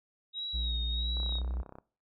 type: tone with vibrato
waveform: sine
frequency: 3800 Hz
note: A#7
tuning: 33 cents sharp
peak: -34 dBFS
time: 0.33-1.42 s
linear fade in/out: 50 ms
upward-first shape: sine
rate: 1.5 Hz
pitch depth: 41 cents each way
type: tone with pitch glide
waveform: triangle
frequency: 60 to 61.15 Hz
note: B1 to B1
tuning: -49 to -16 cents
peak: -29 dBFS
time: 0.53-1.63 s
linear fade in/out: 20 ms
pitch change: +33 cents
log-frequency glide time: 1.34-1.39 s
type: click train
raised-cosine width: 1 ms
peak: -33 dBFS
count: 21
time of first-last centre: 1.17-1.785 s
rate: 32.5 Hz
effects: noise-tail reverb RT60 0.4 s tail -21 dB re dry